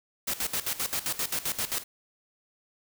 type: noise with tremolo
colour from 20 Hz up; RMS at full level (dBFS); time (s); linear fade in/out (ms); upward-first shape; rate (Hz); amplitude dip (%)
white; -29; 0.27-1.84; 10; square; 7.6; 80
effects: none